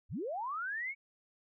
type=linear sweep; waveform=sine; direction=up; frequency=45.16 to 2258 Hz; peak=-35 dBFS; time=0.09-0.95 s; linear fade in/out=50 ms; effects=none